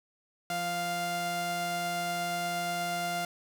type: tone pair together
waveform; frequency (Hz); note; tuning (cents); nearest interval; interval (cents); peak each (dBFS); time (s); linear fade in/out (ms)
sawtooth; 172.52 / 698.5; F3 / F5; -21 / 0; 2 octaves; 2421; -35 / -27; 0.5-3.25; 2
effects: none